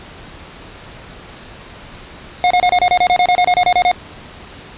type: tone bursts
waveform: square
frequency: 720 Hz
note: F#5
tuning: 47 cents flat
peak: -10 dBFS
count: 16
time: 2.44-3.915 s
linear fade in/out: 0 ms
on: 65 ms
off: 29 ms
effects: pink hiss -36 dBFS RMS until 4.77 s + resampled to 8000 Hz